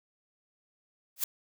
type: noise with exponential growth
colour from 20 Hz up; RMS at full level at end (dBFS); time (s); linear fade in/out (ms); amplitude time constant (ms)
blue; -23; 1.16-1.24; 5; 16
effects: none